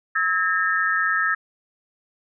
sine tone cluster, 1295 / 1631 / 1815 Hz, E6 / G#6 / A#6, -31 / -32 / -47 cents, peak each -23 dBFS, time 0.15-1.35 s, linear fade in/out 10 ms, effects none

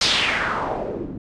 white noise with low-pass filter sweep, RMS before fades -23 dBFS, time 0.01-1.18 s, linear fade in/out 5 ms, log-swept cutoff 5000 to 220 Hz, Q 2.6, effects resampled to 22050 Hz

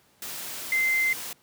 sine tone in noise, 2078 Hz, C7, 12 cents flat, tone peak -21 dBFS, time 0.72-1.13 s, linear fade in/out 2 ms, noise white, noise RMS -36 dBFS, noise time 0.22-1.33 s, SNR +12 dB, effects pink hiss -62 dBFS RMS until 1.42 s + high-pass 100 Hz 12 dB/octave

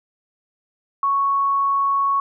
sine tone, 1108.7 Hz, C#6, in tune, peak -16 dBFS, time 1.03-2.2 s, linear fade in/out 2 ms, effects none

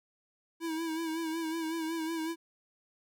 square tone with vibrato, 324.7 Hz, E4, 26 cents flat, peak -33 dBFS, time 0.6-2.36 s, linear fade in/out 50 ms, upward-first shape sine, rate 5.4 Hz, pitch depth 49 cents each way, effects none

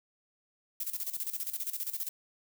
violet noise with tremolo, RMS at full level -34 dBFS, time 0.8-2.09 s, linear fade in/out 5 ms, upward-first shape square, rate 15 Hz, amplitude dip 75%, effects none

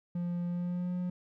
triangle tone with pitch glide, 174.61 to 179.42 Hz, F3 to F3, 0 to +47 cents, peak -29 dBFS, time 0.15-1.1 s, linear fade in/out 5 ms, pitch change +47 cents, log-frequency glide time 0.47-0.93 s, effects none

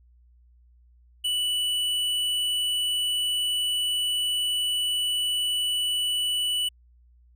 triangle tone with hard clipping, 2963 Hz, F#7, 2 cents sharp, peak -25 dBFS, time 1.24-6.69 s, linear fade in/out 10 ms, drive 12 dB, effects added 60 Hz sine -54 dBFS peak until 7.35 s

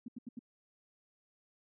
sine tone bursts, 240 Hz, B3, 49 cents flat, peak -40 dBFS, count 4, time 0.06-0.392 s, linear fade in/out 5 ms, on 23 ms, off 80 ms, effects none

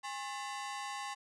sawtooth ring-modulated tone, 946 Hz, A#5, 25 cents sharp, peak -32 dBFS, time 0.03-1.15 s, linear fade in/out 20 ms, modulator 130 Hz, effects resampled to 22050 Hz

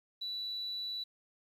sine tone, 3951 Hz, B7, in tune, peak -35 dBFS, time 0.21-1.04 s, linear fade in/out 10 ms, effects tanh soft clip ceiling -32 dBFS + 11-bit

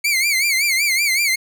sawtooth tone with vibrato, 2217 Hz, C#7, in tune, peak -12 dBFS, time 0.04-1.36 s, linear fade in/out 10 ms, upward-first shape sine, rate 5.3 Hz, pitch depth 130 cents each way, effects none

